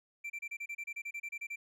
triangle tone bursts, 2349 Hz, D7, in tune, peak -36 dBFS, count 15, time 0.24-1.56 s, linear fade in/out 10 ms, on 60 ms, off 30 ms, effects none

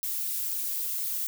violet noise with flanger, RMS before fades -31 dBFS, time 0.03-1.27 s, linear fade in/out 0 ms, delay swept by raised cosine 0.2 to 5.7 ms, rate 3.9 Hz, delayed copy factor +0.85, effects none

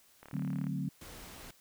click train, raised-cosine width 0.5 ms, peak -35 dBFS, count 17, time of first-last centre 0.23-0.668 s, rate 36.5 Hz
sine chord, D dominant seventh, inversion none, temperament equal, 146.83 / 185 / 220 / 261.6 Hz, D3 / F#3 / A3 / C4, 0 / 0 / 0 / 0 cents, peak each -36 / -37 / -42 / -40 dBFS, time 0.33-0.89 s, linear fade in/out 5 ms
pink noise, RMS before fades -49 dBFS, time 1.01-1.51 s, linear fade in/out 5 ms
effects white hiss -64 dBFS RMS until 1.6 s

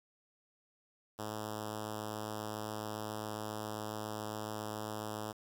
5% pulse tone with notch filter, 107.3 Hz, A2, 43 cents flat, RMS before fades -41 dBFS, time 1.18-5.33 s, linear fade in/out 20 ms, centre 2200 Hz, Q 1.1, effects 10-bit

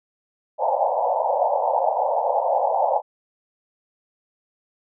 white band-pass noise, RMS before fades -21 dBFS, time 0.58-3.02 s, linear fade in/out 50 ms, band 510 to 920 Hz, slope 96 dB/octave, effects none

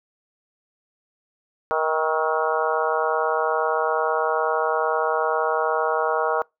harmonic tone with a mistuned harmonic, 157.7 Hz, D#3, 24 cents sharp, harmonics 3 / 4 / 5 / 6 / 7 / 8 / 9, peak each -25 / -26 / -27 / -28 / -28 / -29 / -30 dBFS, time 1.71-6.42 s, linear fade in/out 0 ms, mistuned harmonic 8, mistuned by +40 cents, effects noise-tail reverb RT60 0.2 s tail -25 dB re dry

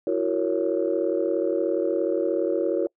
sine chord, F# dominant seventh, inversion third, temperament just, 333 / 370 / 462.5 / 555 Hz, E4 / F#4 / A#4 / C#5, +18 / 0 / -14 / +2 cents, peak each -26 dBFS, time 0.07-2.87 s, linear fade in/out 2 ms, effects noise-tail reverb RT60 0.1 s tail -26 dB re dry + tanh soft clip ceiling -12 dBFS

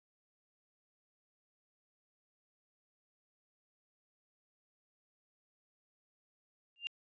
sine tone with exponential growth, 2794 Hz, F7, in tune, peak -31 dBFS, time 6.76-6.87 s, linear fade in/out 0 ms, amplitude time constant 22 ms, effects resampled to 16000 Hz

